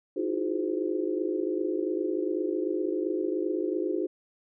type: tone cluster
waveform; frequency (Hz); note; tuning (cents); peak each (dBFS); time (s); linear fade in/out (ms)
sine; 311.8 / 334.5 / 362 / 417.7 / 516; D#4 / E4 / F#4 / G#4 / C5; +4 / +25 / -38 / +10 / -24; -32 / -35 / -30 / -33 / -37; 0.16-4.07; 10
effects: none